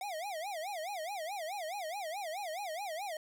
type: tone with vibrato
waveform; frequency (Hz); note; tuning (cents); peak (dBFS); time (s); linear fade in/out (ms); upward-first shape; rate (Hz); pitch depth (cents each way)
square; 716; F5; +43; -38; 0.01-3.17; 2; sine; 4.7; 260
effects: none